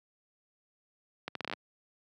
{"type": "accelerating click train", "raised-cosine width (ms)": 0.3, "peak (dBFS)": -19, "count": 9, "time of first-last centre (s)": [1.28, 1.536], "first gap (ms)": 73, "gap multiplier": 0.74, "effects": ["high-pass 150 Hz 12 dB/octave"]}